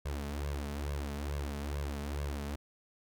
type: tone with flanger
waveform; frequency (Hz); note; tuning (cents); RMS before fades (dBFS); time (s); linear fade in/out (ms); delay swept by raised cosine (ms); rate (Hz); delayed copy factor
sawtooth; 71.8; D2; -39; -37; 0.05-2.56; 10; 1.8 to 4.7; 2.3; +0.9
effects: none